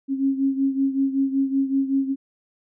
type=beating tone pair; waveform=sine; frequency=270.3 / 275.6 Hz; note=C#4 / C#4; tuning=-44 / -10 cents; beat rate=5.3 Hz; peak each=-20 / -25 dBFS; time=0.08-2.16 s; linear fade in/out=50 ms; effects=none